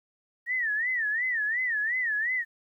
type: tone with vibrato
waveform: sine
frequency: 1852 Hz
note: A#6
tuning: 12 cents flat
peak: -25 dBFS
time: 0.46-2.45 s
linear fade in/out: 50 ms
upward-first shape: sine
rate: 2.8 Hz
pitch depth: 170 cents each way
effects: 11-bit